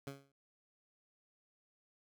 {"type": "tone with exponential decay", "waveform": "15% pulse", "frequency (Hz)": 138.59, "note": "C#3", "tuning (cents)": 0, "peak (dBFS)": -34, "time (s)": [0.07, 0.32], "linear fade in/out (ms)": 2, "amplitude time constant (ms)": 53, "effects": []}